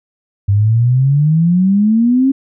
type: exponential sweep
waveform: sine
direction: up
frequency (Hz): 98 to 274.5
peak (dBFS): -8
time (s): 0.48-2.32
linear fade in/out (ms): 10
effects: none